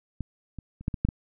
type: clicks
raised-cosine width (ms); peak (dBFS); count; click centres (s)
5; -19 / -25 / -30 / -14 / -18 / -10 / -14; 7; 0.207 / 0.587 / 0.81 / 0.881 / 0.942 / 1.05 / 1.088
effects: none